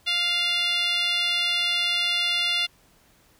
10% pulse tone with band-pass filter, 699 Hz, F5, 1 cent sharp, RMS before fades -24 dBFS, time 0.06-2.67 s, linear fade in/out 20 ms, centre 3300 Hz, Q 2.2, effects pink hiss -59 dBFS RMS until 3.39 s

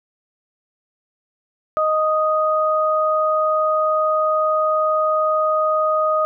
sine tone pair together, 622.3 / 1244.6 Hz, D#5 / D#6, 0 / 0 cents, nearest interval octave, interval 1200 cents, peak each -18 dBFS, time 1.77-6.25 s, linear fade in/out 0 ms, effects none

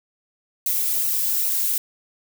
violet noise with flanger, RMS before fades -22 dBFS, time 0.66-1.78 s, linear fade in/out 2 ms, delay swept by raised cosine 0.58 to 2.88 ms, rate 2.5 Hz, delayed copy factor -0.7, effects none

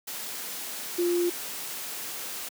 sine tone in noise, 349.2 Hz, F4, in tune, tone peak -22 dBFS, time 0.98-1.3 s, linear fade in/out 10 ms, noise white, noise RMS -36 dBFS, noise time 0.07-2.49 s, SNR +11 dB, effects high-pass 200 Hz 12 dB/octave

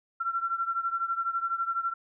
sine beating tone pair, 1355 / 1367 Hz, E6 / F6, +47 / -37 cents, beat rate 12 Hz, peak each -29 / -32 dBFS, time 0.2-1.94 s, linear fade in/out 10 ms, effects none

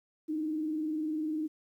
sine tone with vibrato, 310 Hz, D#4, 6 cents flat, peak -30 dBFS, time 0.28-1.48 s, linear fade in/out 20 ms, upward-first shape square, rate 20 Hz, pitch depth 47 cents each way, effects 11-bit

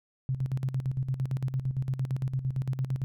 sine tone with tremolo, 131.3 Hz, C3, 6 cents sharp, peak -25 dBFS, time 0.29-3.04 s, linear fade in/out 0 ms, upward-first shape square, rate 8.8 Hz, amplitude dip 70%, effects none

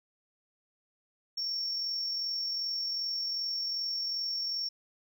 sine tone with amplitude modulation, 5480 Hz, F8, 34 cents flat, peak -28 dBFS, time 1.37-4.69 s, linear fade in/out 10 ms, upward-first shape sine, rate 42.6 Hz, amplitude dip 35%, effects tanh soft clip ceiling -27 dBFS + 11-bit

